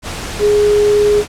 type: tone in noise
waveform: sine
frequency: 415.3 Hz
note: G#4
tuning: in tune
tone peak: -8 dBFS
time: 0.39-1.24 s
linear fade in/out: 50 ms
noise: pink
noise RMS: -24 dBFS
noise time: 0.02-1.28 s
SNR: +13 dB
effects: low-pass 9000 Hz 12 dB/octave